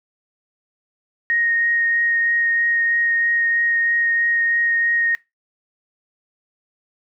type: tone with vibrato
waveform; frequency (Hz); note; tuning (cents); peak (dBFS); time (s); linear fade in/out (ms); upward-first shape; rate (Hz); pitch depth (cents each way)
sine; 1864.7; A#6; 0; -16; 1.3-5.15; 0; triangle; 3.1; 10
effects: noise-tail reverb RT60 0.2 s tail -20 dB re dry